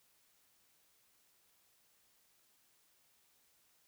silence, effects white hiss -72 dBFS RMS until 3.87 s

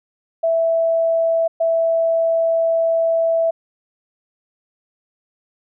sine tone bursts at uneven times, 659.3 Hz, E5, in tune, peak -14 dBFS, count 2, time 0.43-1.48 / 1.6-3.51 s, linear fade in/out 10 ms, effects none

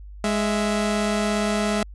sawtooth tone pair together, 207.7 / 660.3 Hz, G#3 / E5, 0 / +3 cents, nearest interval octave + minor sixth, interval 2003 cents, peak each -18 / -22 dBFS, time 0.24-1.83 s, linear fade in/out 2 ms, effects added 50 Hz sine -37 dBFS peak until 1.94 s + resampled to 24000 Hz

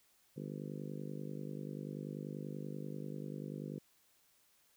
harmonic tone, 50.3 Hz, G1, 45 cents sharp, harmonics 3 / 4 / 5 / 6 / 7 / 8 / 9 / 10, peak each -45 / -47 / -49 / -51 / -52 / -53 / -54 / -55 dBFS, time 0.36-3.79 s, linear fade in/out 10 ms, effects white hiss -71 dBFS RMS until 4.76 s

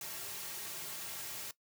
white noise with comb filter, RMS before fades -43 dBFS, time 0.01-1.51 s, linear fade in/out 2 ms, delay 4 ms, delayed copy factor -0.6, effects noise-tail reverb RT60 0.1 s tail -18 dB re dry + high-pass 100 Hz 12 dB/octave

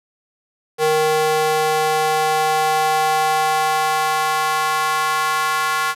square tone with high-pass filter sweep, 155.56 Hz, D#3, in tune, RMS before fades -18 dBFS, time 0.78-5.95 s, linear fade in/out 50 ms, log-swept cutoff 530 to 1200 Hz, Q 2.8, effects resampled to 32000 Hz + 7-bit

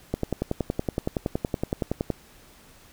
click train, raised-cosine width 2 ms, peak -11 dBFS, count 22, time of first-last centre 0.14-2.103 s, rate 10.7 Hz, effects pink hiss -53 dBFS RMS until 2.92 s

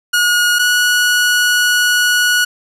sawtooth tone pair in turn, 1444 / 1462.5 Hz, F#6 / F#6, -43 / -21 cents, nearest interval unison, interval 22 cents, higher second, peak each -7 dBFS, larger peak neither, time 0.13-0.59 / 0.59-2.45 s, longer second, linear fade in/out 10 ms, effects resampled to 32000 Hz + 8-bit

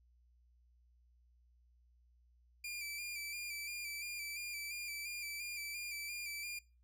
sawtooth tone with vibrato, 2364 Hz, D7, 11 cents sharp, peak -38 dBFS, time 2.64-6.59 s, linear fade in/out 5 ms, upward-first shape square, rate 2.9 Hz, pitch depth 33 cents each way, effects noise-tail reverb RT60 0.3 s tail -21 dB re dry + added 60 Hz sine -66 dBFS peak until 6.83 s

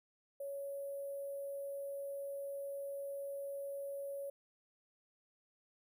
sine tone with sample-and-hold, 558 Hz, C#5, 11 cents sharp, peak -40 dBFS, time 0.4-4.3 s, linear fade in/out 5 ms, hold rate 11025 Hz, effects none

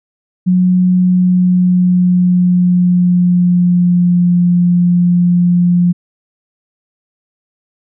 sine tone with pitch glide, 182 to 176 Hz, F#3 to F3, -28 to +14 cents, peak -7 dBFS, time 0.46-5.93 s, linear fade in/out 20 ms, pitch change -58 cents, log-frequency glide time 0.94-4.37 s, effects none

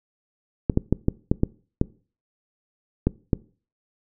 clicks, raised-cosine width 3 ms, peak -5 dBFS, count 9, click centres 0.698 / 0.774 / 0.926 / 1.084 / 1.315 / 1.434 / 1.814 / 3.07 / 3.332 s, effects noise-tail reverb RT60 0.4 s tail -22 dB re dry

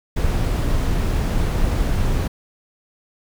brown noise, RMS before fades -19 dBFS, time 0.16-2.28 s, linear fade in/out 10 ms, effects none

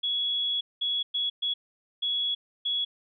sine tone bursts at uneven times, 3362 Hz, G#7, 20 cents sharp, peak -25 dBFS, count 6, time 0.03-0.61 / 0.81-1.03 / 1.14-1.3 / 1.42-1.54 / 2.02-2.35 / 2.65-2.85 s, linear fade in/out 10 ms, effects none

